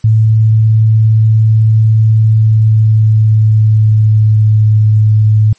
sine tone with pitch glide, 110 to 107.61 Hz, A2 to A2, 0 to -38 cents, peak -4 dBFS, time 0.04-5.53 s, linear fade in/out 5 ms, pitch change -38 cents, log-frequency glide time 2.09-4.64 s, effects white hiss -49 dBFS RMS until 5.58 s + MP3 32 kbps

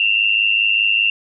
sine tone pair together, 2689 / 2794 Hz, E7 / F7, +34 / 0 cents, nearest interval minor second, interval 66 cents, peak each -16 dBFS, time 0-1.1 s, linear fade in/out 2 ms, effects none

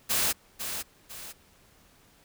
white noise with echo, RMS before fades -26 dBFS, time 0.09-0.33 s, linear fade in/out 20 ms, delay 500 ms, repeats 2, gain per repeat -8 dB, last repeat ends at 1.33 s, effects pink hiss -60 dBFS RMS until 2.24 s

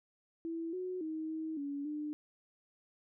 sine tone with pitch steps, 330.1 / 366.9 / 315.6 / 317.6 / 283.6 / 299.7 Hz, E4 / F#4 / D#4 / D#4 / C#4 / D4, +2 / -15 / +25 / +36 / +40 / +35 cents, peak -36 dBFS, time 0.45-2.13 s, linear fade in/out 0 ms, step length 280 ms, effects none

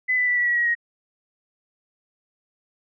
sine tone with pitch steps, 2012 / 1990 / 1968.3 / 1946.8 / 1925.6 / 1904.6 / 1883.8 Hz, B6 / B6 / B6 / B6 / B6 / A#6 / A#6, +32 / +13 / -6 / -25 / -44 / +37 / +18 cents, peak -18 dBFS, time 0.08-0.752 s, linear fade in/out 20 ms, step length 96 ms, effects none

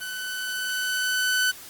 sawtooth tone with level ramp, 1505 Hz, F#6, 29 cents sharp, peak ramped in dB -28 to -16 dBFS, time 0-1.52 s, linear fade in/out 20 ms, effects white hiss -43 dBFS RMS until 1.69 s + Opus 32 kbps

